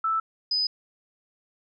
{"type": "tone pair in turn", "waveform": "sine", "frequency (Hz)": [1318.5, 5001], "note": ["E6", "D#8"], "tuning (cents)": [0, 8], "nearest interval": "octave + major seventh", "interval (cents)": 2308, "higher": "second", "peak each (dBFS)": -22, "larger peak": "neither", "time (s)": [[0.04, 0.2], [0.51, 0.67]], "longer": "neither", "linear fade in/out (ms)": 5, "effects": []}